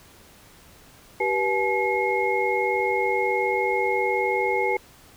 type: tone cluster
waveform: sine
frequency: 387.2 / 485.9 / 853 / 2156 Hz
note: G4 / B4 / G#5 / C#7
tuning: -21 / -28 / +46 / -49 cents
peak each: -26 dBFS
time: 1.2-4.77 s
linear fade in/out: 5 ms
effects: pink hiss -51 dBFS RMS until 5.16 s